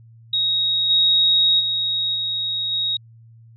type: tone with level steps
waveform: sine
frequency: 3776 Hz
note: A#7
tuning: 22 cents sharp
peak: -17 / -13 / -19 / -21 / -19 dBFS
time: 0.33-2.97 s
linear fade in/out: 5 ms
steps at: 0.89 / 1.59 / 2.14 / 2.71 s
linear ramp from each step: 20 ms
effects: added 114 Hz sine -44 dBFS peak until 3.56 s